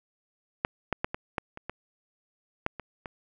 clicks, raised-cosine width 0.5 ms, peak -9 / -11 / -11 / -17 / -13 / -25 / -19 / -11 / -22 / -22 dBFS, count 10, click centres 0.649 / 0.927 / 1.045 / 1.145 / 1.382 / 1.574 / 1.696 / 2.664 / 2.797 / 3.058 s, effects none

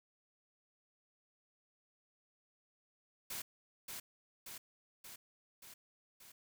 white noise with echo, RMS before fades -43 dBFS, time 3.3-3.42 s, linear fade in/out 5 ms, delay 580 ms, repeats 5, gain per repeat -3 dB, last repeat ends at 6.32 s, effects none

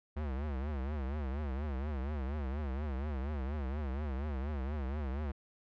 square tone with vibrato, 70.4 Hz, C#2, 27 cents sharp, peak -35 dBFS, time 0.16-5.32 s, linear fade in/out 10 ms, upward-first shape triangle, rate 4.2 Hz, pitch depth 190 cents each way, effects low-pass 2000 Hz 12 dB/octave

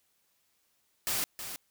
white noise with echo, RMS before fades -31 dBFS, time 1.07-1.24 s, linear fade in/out 0 ms, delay 320 ms, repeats 1, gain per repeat -9 dB, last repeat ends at 1.56 s, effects white hiss -73 dBFS RMS until 1.7 s

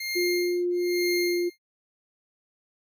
25% pulse tone with tremolo, 2120 Hz, C7, 22 cents sharp, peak -23 dBFS, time 0-1.59 s, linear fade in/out 5 ms, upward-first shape sine, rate 1.1 Hz, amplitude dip 100%
sine tone with pitch glide, 353.6 to 350.3 Hz, F4 to F4, +22 to +5 cents, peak -23 dBFS, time 0.15-1.5 s, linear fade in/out 20 ms, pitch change -17 cents, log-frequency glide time 0.93-1.36 s
effects none

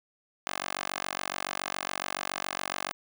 10% pulse tone with high-pass filter, 47.13 Hz, F#1, 33 cents sharp, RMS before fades -35 dBFS, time 0.47-2.93 s, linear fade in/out 0 ms, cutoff 880 Hz, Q 0.86, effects none

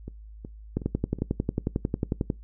two click trains, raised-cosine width 3 ms, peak -12 / -24 dBFS, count 18 / 4, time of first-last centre 0.77-2.302 / 0.08-1.187 s, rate 11.1 / 2.71 Hz, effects noise-tail reverb RT60 0.2 s tail -23 dB re dry + added 53 Hz sine -42 dBFS peak until 2.43 s

